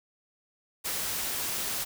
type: noise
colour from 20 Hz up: white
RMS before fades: -32 dBFS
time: 0.84-1.85 s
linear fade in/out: 20 ms
effects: none